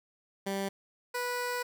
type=tone pair in turn; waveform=15% pulse; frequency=196 / 491 Hz; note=G3 / B4; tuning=0 / -10 cents; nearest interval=octave + major third; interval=1590 cents; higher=second; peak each=-25 dBFS; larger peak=neither; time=0.46-0.69 / 1.14-1.63 s; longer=second; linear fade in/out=10 ms; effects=none